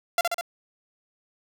sawtooth tone with echo, 687 Hz, F5, 29 cents flat, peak -15 dBFS, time 0.18-0.21 s, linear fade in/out 2 ms, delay 67 ms, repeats 3, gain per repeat -3 dB, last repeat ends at 0.411 s, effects none

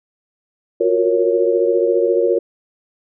sine chord, Gb major seventh, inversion third, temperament equal with one note detuned, 355.5 / 370 / 466.2 / 554.4 Hz, F4 / Gb4 / Bb4 / Db5, +31 / 0 / 0 / 0 cents, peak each -18 / -22 / -16 / -19 dBFS, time 0.8-2.39 s, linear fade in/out 10 ms, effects none

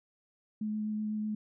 sine tone with vibrato, 213.5 Hz, G#3, 48 cents sharp, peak -31 dBFS, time 0.61-1.35 s, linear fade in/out 5 ms, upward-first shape sine, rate 8 Hz, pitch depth 10 cents each way, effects none

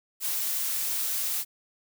blue noise, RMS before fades -29 dBFS, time 0.2-1.45 s, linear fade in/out 50 ms, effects none

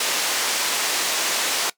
white band-pass noise, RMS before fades -23 dBFS, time 0-1.7 s, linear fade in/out 5 ms, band 360 to 7100 Hz, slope 12 dB/octave, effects noise-tail reverb RT60 0.1 s tail -19 dB re dry

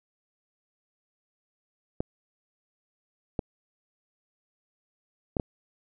clicks, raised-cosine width 2 ms, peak -14 dBFS, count 4, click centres 2.005 / 3.392 / 5.368 / 5.398 s, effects none

